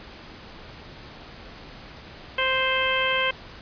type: harmonic tone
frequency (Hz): 523.3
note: C5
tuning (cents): 0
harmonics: 1 / 2 / 3 / 4 / 5 / 6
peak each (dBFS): -28 / -28 / -28 / -28 / -28 / -28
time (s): 2.38-3.31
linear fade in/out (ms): 5
effects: pink hiss -43 dBFS RMS until 3.61 s + resampled to 11025 Hz